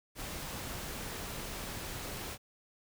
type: noise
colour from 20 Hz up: pink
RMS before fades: -41 dBFS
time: 0.15-2.38 s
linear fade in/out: 50 ms
effects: none